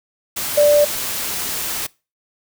sine tone in noise, 587.3 Hz, D5, in tune, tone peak -9 dBFS, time 0.57-0.85 s, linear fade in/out 10 ms, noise white, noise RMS -24 dBFS, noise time 0.36-1.87 s, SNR +12 dB, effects noise-tail reverb RT60 0.3 s tail -23 dB re dry

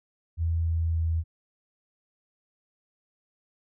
sine tone with pitch steps, 82.8 / 82.32 / 81.85 Hz, E2 / E2 / E2, +8 / -2 / -12 cents, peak -23 dBFS, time 0.37-1.24 s, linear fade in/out 50 ms, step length 290 ms, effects none

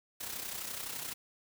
white noise with amplitude modulation, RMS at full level -38 dBFS, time 0.2-1.14 s, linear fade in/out 10 ms, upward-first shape sine, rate 31.8 Hz, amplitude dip 55%, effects none

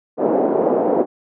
white band-pass noise, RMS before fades -17 dBFS, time 0.17-1.06 s, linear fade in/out 50 ms, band 240 to 630 Hz, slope 24 dB/octave, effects none

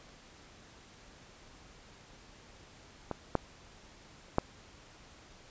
clicks, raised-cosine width 1 ms, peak -20 / -12 / -11 dBFS, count 3, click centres 3.113 / 3.353 / 4.384 s, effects pink hiss -56 dBFS RMS until 5.5 s + resampled to 16000 Hz

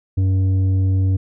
triangle tone with tanh clipping, 94.9 Hz, F#2, 44 cents sharp, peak -15 dBFS, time 0.17-1.17 s, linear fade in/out 10 ms, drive 11 dB, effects none

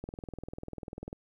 click train, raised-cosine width 2 ms, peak -26 dBFS, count 23, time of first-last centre 0.04-1.129 s, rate 20.2 Hz, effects 11-bit

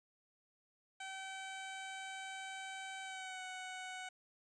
15% pulse tone with pitch glide, 768 to 743.6 Hz, G5 to F#5, -36 to +8 cents, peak -38 dBFS, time 1-4.09 s, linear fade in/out 5 ms, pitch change -56 cents, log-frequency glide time 3.03-3.42 s, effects resampled to 22050 Hz

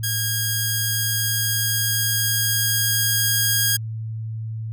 5% pulse tone with level ramp, 1632 Hz, G#6, 31 cents flat, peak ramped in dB -11 to -6 dBFS, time 0.03-3.77 s, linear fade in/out 10 ms, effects added 111 Hz sine -26 dBFS peak until 4.72 s

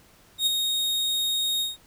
40% pulse tone with ADSR envelope, 3729 Hz, A#7, in tune, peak -17 dBFS, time 0.38-1.77 s, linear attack 87 ms, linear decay 13 ms, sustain -5 dB, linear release 160 ms, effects pink hiss -56 dBFS RMS until 1.86 s

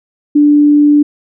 sine tone, 293.7 Hz, D4, in tune, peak -4 dBFS, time 0.35-1.03 s, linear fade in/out 10 ms, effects none

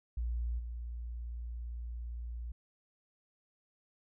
sine tone with level steps, 58.8 Hz, A#1, 16 cents sharp, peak -32 / -38 dBFS, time 0.17-2.52 s, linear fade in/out 5 ms, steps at 0.58 s, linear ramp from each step 20 ms, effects none

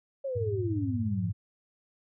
sine exponential sweep, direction down, 560 to 164.81 Hz, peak -30 dBFS, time 0.24-1.3 s, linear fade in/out 10 ms
sine tone with tremolo, 103.83 Hz, G#2, in tune, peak -26 dBFS, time 0.35-1.33 s, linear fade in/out 20 ms, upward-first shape sine, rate 17 Hz, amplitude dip 75%
effects none

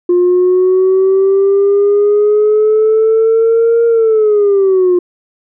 sine linear two-way sweep, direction up then down, 352.7 to 466.2 to 352.7 Hz, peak -5 dBFS, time 0.09-4.99 s, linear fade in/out 5 ms, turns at 3.86 s, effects tanh soft clip ceiling -4 dBFS

